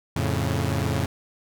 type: chord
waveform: sawtooth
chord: F augmented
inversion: none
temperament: equal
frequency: 87.31 / 110 / 138.59 Hz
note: F2 / A2 / C#3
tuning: 0 / 0 / 0 cents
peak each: -23 dBFS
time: 0.16-1.06 s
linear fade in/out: 5 ms
effects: none